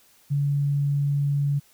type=tone; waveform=sine; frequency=142.5 Hz; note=C#3; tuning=48 cents sharp; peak=-20 dBFS; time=0.3-1.6 s; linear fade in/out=20 ms; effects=white hiss -58 dBFS RMS until 1.73 s